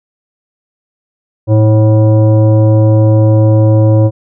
sine tone with frequency modulation, 110 Hz, A2, in tune, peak -4 dBFS, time 1.47-4.11 s, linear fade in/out 50 ms, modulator 433 Hz, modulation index 0.7, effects none

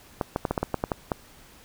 clicks, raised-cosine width 1 ms, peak -10 dBFS, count 10, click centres 0.212 / 0.361 / 0.452 / 0.51 / 0.578 / 0.63 / 0.743 / 0.839 / 0.918 / 1.118 s, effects pink hiss -52 dBFS RMS until 1.64 s

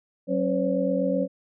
sine tone cluster, 187.5 / 273.1 / 513 / 561 Hz, F#3 / C#4 / C5 / C#5, +23 / -26 / -34 / +21 cents, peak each -27 dBFS, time 0.27-1.28 s, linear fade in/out 50 ms, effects none

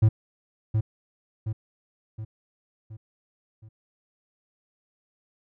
triangle tone with echo, 109.1 Hz, A2, 14 cents flat, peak -12 dBFS, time 0.02-0.09 s, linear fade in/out 10 ms, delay 720 ms, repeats 5, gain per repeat -6 dB, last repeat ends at 3.69 s, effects none

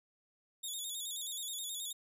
15% pulse tone with vibrato, 3552 Hz, A7, 16 cents sharp, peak -32 dBFS, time 0.63-1.93 s, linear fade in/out 10 ms, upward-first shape square, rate 9.4 Hz, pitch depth 68 cents each way, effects resampled to 32000 Hz

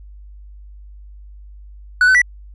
triangle tone with pitch steps, 1481 / 1518 / 1957 Hz, F#6 / F#6 / B6, +1 / +44 / -16 cents, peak -7 dBFS, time 2.01-2.217 s, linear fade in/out 2 ms, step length 69 ms, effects added 50 Hz sine -36 dBFS peak until 2.54 s + resampled to 24000 Hz

